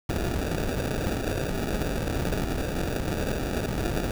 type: noise with sample-and-hold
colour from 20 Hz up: pink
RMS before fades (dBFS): -28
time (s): 0.09-4.11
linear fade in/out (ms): 2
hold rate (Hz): 1050
effects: none